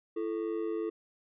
triangle ring-modulated tone, 386.5 Hz, G4, 24 cents flat, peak -26 dBFS, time 0.16-0.9 s, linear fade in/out 10 ms, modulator 51 Hz, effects resampled to 8000 Hz

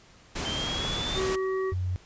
pink noise, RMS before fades -32 dBFS, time 0.35-1.36 s, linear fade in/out 10 ms
sine linear sweep, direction up, 3101 to 3613 Hz, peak -31 dBFS, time 0.45-1.2 s, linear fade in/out 10 ms
harmonic tone, 379.4 Hz, F#4, 43 cents sharp, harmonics 1 / 3 / 5, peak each -26 / -36 / -40 dBFS, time 1.14-1.74 s, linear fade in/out 50 ms
sine tone, 91.2 Hz, F#2, 24 cents flat, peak -26 dBFS, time 1.72-1.96 s, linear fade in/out 0 ms
effects pink hiss -55 dBFS RMS until 2.05 s + resampled to 16000 Hz

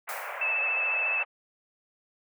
pink band-pass noise, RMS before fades -37 dBFS, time 0.07-1.25 s, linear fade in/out 20 ms, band 550 to 2500 Hz, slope 48 dB/octave
blue noise with exponential decay, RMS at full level -37 dBFS, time 0.09-0.6 s, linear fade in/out 0 ms, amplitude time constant 110 ms
sine tone with vibrato, 2625 Hz, E7, 8 cents flat, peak -25 dBFS, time 0.41-1.23 s, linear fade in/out 5 ms, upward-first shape sine, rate 14 Hz, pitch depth 19 cents each way
effects none

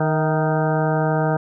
harmonic tone with a mistuned harmonic, 155.56 Hz, D#3, in tune, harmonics 1 / 2 / 3 / 4 / 5 / 6 / 8 / 9 / 10, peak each -20 / -27 / -25 / -24 / -26 / -29 / -32 / -34 / -32 dBFS, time 0-1.37 s, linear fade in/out 5 ms, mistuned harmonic 4, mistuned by +44 cents, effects none

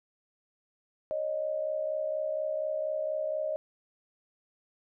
sine tone pair together, 554.4 / 618.6 Hz, C#5 / D#5, 0 / -10 cents, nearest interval major second, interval 190 cents, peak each -35 / -30 dBFS, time 1.11-3.56 s, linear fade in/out 0 ms, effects none

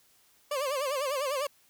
30% pulse tone with vibrato, 554.4 Hz, C#5, in tune, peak -26 dBFS, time 0.51-1.47 s, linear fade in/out 5 ms, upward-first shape sine, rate 10 Hz, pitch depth 130 cents each way, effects white hiss -64 dBFS RMS until 1.69 s

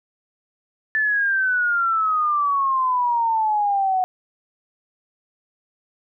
sine exponential sweep, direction down, 1760 to 735 Hz, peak -17 dBFS, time 0.95-4.04 s, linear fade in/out 0 ms, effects none

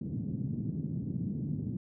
pink band-pass noise, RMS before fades -35 dBFS, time 0.01-1.77 s, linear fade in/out 5 ms, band 120 to 240 Hz, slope 24 dB/octave, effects none

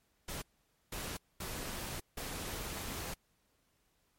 pink noise bursts at uneven times, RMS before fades -41 dBFS, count 4, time 0.28-0.42 / 0.92-1.17 / 1.4-2 / 2.17-3.14 s, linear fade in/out 5 ms, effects pink hiss -75 dBFS RMS until 4.18 s + MP3 64 kbps

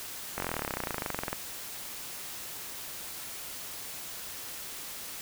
slowing click train, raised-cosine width 0.5 ms, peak -16 dBFS, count 30, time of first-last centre 0.38-1.33 s, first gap 21 ms, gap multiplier 1.03, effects white hiss -41 dBFS RMS until 5.21 s

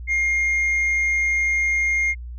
sine tone, 2126 Hz, C7, 27 cents sharp, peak -15 dBFS, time 0.07-2.15 s, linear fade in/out 50 ms, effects tanh soft clip ceiling -17 dBFS + added 60 Hz sine -31 dBFS peak until 2.38 s

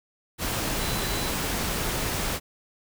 sine tone in noise, 3999 Hz, B7, 21 cents sharp, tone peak -38 dBFS, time 0.78-1.34 s, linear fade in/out 50 ms, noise pink, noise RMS -28 dBFS, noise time 0.38-2.4 s, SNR -13 dB, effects none

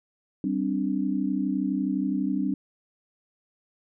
sine chord, G suspended fourth, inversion none, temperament equal with one note detuned, 194.42 / 261.6 / 293.7 Hz, G3 / C4 / D4, -14 / 0 / 0 cents, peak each -28 dBFS, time 0.44-2.54 s, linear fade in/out 2 ms, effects none

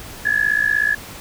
sine tone with amplitude modulation, 1700 Hz, G#6, 40 cents sharp, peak -11 dBFS, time 0.25-0.95 s, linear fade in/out 10 ms, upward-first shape sine, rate 56.5 Hz, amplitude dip 90%, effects pink hiss -36 dBFS RMS until 1.2 s

